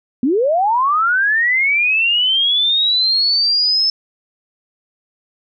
sine linear sweep, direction up, 232.4 to 5274 Hz, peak -12 dBFS, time 0.23-3.9 s, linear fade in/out 2 ms, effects none

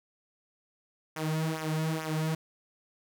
sawtooth tone with flanger, 158 Hz, D#3, 27 cents sharp, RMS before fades -31 dBFS, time 1.16-2.35 s, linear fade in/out 5 ms, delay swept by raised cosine 0.23 to 3.83 ms, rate 2.3 Hz, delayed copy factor -0.8, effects none

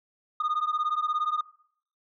sine beating tone pair, 1219 / 1236 Hz, D#6 / D#6, -36 / -12 cents, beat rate 17 Hz, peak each -26 dBFS, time 0.4-1.41 s, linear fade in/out 5 ms, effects noise-tail reverb RT60 0.6 s tail -20 dB re dry + tanh soft clip ceiling -22 dBFS

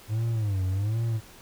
triangle tone with vibrato, 103.83 Hz, G#2, in tune, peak -22 dBFS, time 0.08-1.21 s, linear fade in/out 50 ms, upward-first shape sine, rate 1.3 Hz, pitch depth 190 cents each way, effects pink hiss -50 dBFS RMS until 1.41 s

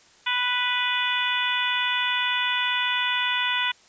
harmonic tone, 493.9 Hz, B4, in tune, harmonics 2 / 3 / 4 / 5 / 6 / 7, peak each -29 / -29 / -29 / -29 / -29 / -29 dBFS, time 0.26-3.72 s, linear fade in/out 10 ms, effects white hiss -55 dBFS RMS until 3.88 s + resampled to 16000 Hz

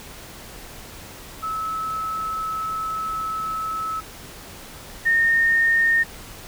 sine tone pair in turn, 1299 / 1834.1 Hz, E6 / A#6, -26 / -29 cents, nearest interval tritone, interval 597 cents, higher second, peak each -24 / -15 dBFS, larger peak second, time 1.42-4.01 / 5.05-6.04 s, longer first, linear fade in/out 20 ms, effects pink hiss -40 dBFS RMS until 6.47 s

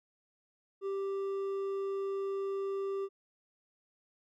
sine tone with hard clipping, 392 Hz, G4, in tune, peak -34 dBFS, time 0.81-3.09 s, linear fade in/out 50 ms, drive 5 dB, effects none

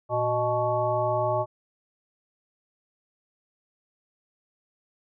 harmonic tone with a mistuned harmonic, 123.47 Hz, B2, in tune, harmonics 1 / 3 / 5 / 7 / 9, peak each -31 / -33 / -25 / -29 / -31 dBFS, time 0.09-1.46 s, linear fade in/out 50 ms, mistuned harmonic 1, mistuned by -110 cents, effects none

